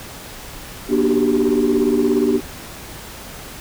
sine tone cluster, 240.4 / 297.8 / 377.8 / 394.8 Hz, B3 / D4 / F#4 / G4, -46 / +24 / +36 / +12 cents, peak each -18 dBFS, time 0.88-2.41 s, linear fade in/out 50 ms, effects tanh soft clip ceiling -8 dBFS + pink hiss -35 dBFS RMS until 3.6 s

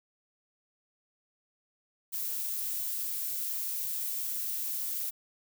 violet noise, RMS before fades -34 dBFS, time 2.12-5.11 s, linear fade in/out 20 ms, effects none

